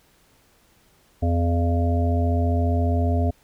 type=harmonic tone with a mistuned harmonic; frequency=84.8 Hz; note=E2; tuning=50 cents sharp; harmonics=1 / 3 / 5 / 7 / 8; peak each=-19 / -26 / -32 / -32 / -29 dBFS; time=1.22-3.31 s; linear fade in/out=10 ms; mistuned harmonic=8; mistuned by=+25 cents; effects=pink hiss -59 dBFS RMS until 3.43 s